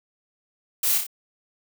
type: noise with echo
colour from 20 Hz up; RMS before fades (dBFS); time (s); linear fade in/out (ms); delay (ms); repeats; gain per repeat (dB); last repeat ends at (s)
blue; -23; 0.83-0.98; 5; 29; 3; -4; 1.067
effects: none